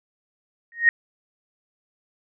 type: tone with exponential growth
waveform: sine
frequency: 1864.7 Hz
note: A#6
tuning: in tune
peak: -8 dBFS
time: 0.72-0.89 s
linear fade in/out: 1 ms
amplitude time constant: 35 ms
effects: none